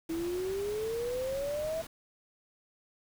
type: noise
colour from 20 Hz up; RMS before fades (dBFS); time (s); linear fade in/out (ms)
pink; -45; 0.09-1.87; 5
type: exponential sweep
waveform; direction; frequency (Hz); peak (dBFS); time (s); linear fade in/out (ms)
sine; up; 323 to 659.3; -31; 0.09-1.82; 10
effects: none